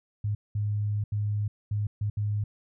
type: tone bursts at uneven times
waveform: sine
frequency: 104.2 Hz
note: G#2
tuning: 6 cents sharp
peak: -25 dBFS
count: 6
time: 0.24-0.35 / 0.55-1.04 / 1.12-1.48 / 1.71-1.87 / 2.01-2.1 / 2.17-2.44 s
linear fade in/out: 5 ms
effects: none